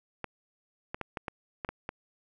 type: clicks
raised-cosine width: 0.5 ms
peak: -19 dBFS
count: 8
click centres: 0.243 / 0.945 / 1.013 / 1.172 / 1.282 / 1.648 / 1.69 / 1.891 s
effects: none